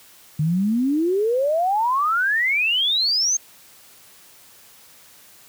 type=exponential sweep; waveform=sine; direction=up; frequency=146.83 to 6470 Hz; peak=-17 dBFS; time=0.39-3.37 s; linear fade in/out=5 ms; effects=white hiss -49 dBFS RMS until 5.48 s + high-pass 60 Hz 12 dB/octave